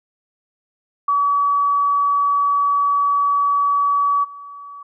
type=tone with level steps; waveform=sine; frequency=1140 Hz; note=C#6; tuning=48 cents sharp; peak=-14 / -33 dBFS; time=1.08-4.83 s; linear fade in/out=5 ms; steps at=4.23 s; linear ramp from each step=20 ms; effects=none